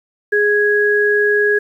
sine tone pair together, 415.3 / 1661.2 Hz, G#4 / G#6, 0 / 0 cents, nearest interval 2 octaves, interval 2400 cents, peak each -14 dBFS, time 0.32-1.59 s, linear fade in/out 10 ms, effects 8-bit

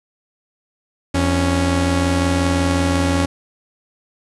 sawtooth tone pair together, 85.61 / 277.2 Hz, F2 / C#4, -34 / 0 cents, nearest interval octave + minor sixth, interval 2034 cents, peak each -14 dBFS, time 1.14-3.26 s, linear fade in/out 10 ms, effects resampled to 24000 Hz + 7-bit

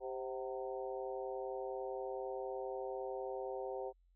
harmonic tone with a mistuned harmonic, 130.81 Hz, C3, in tune, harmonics 3 / 4 / 5 / 6 / 7, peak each -43 / -43 / -51 / -47 / -52 dBFS, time 0-3.93 s, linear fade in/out 50 ms, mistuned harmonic 6, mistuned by -60 cents, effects added 44 Hz sine -67 dBFS peak until 4.15 s

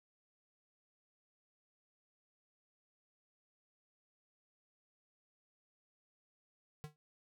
square tone with exponential decay, 151.2 Hz, D#3, 49 cents flat, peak -40 dBFS, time 6.84-6.96 s, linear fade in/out 0 ms, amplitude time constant 24 ms, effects noise-tail reverb RT60 0.1 s tail -25 dB re dry

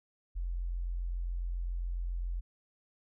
sine tone, 43.65 Hz, F1, in tune, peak -32 dBFS, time 0.35-2.41 s, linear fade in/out 20 ms, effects none

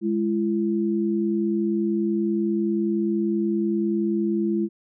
sine tone pair together, 207.7 / 338.1 Hz, G#3 / E4, 0 / +44 cents, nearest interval minor sixth, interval 844 cents, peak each -23 dBFS, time 0.01-4.69 s, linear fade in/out 50 ms, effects none

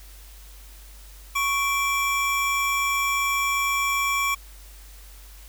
square tone pair together, 1108.7 / 2338 Hz, C#6 / D7, 0 / -8 cents, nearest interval octave + minor second, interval 1292 cents, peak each -25 dBFS, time 1.35-4.35 s, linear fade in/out 10 ms, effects added 49 Hz sine -43 dBFS peak until 5.48 s + white hiss -50 dBFS RMS until 5.48 s

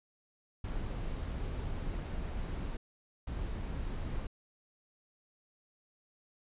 brown noise bursts at uneven times, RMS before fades -37 dBFS, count 2, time 0.64-2.77 / 3.27-4.27 s, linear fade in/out 5 ms, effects resampled to 8000 Hz

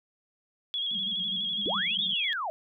sine tone with vibrato, 3322 Hz, G#7, in tune, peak -28 dBFS, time 0.74-2.33 s, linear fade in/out 0 ms, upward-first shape square, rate 12 Hz, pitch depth 34 cents each way
pink band-pass noise, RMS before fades -44 dBFS, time 0.91-2.14 s, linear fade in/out 10 ms, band 180 to 210 Hz, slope 96 dB/octave
sine linear two-way sweep, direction up then down, 241.7 to 3724 to 594 Hz, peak -29 dBFS, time 1.66-2.5 s, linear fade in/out 0 ms, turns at 2.03 s
effects none

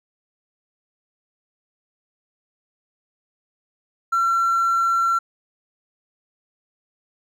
triangle tone with hard clipping, 1358 Hz, F6, 49 cents flat, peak -17 dBFS, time 4.12-5.19 s, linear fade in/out 10 ms, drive 4 dB, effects none

